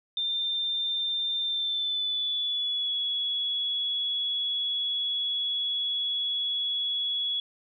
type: tone with pitch glide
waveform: sine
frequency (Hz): 3591 to 3370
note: A7 to G#7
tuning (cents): +35 to +25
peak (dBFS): -26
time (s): 0.17-7.4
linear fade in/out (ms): 2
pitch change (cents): -110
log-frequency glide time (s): 1.41-2.94
effects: none